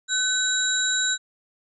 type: tone cluster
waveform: sine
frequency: 1513 / 3894 / 7230 Hz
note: F#6 / B7 / A8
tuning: +38 / -25 / +46 cents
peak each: -25 dBFS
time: 0.08-1.18 s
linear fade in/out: 50 ms
effects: none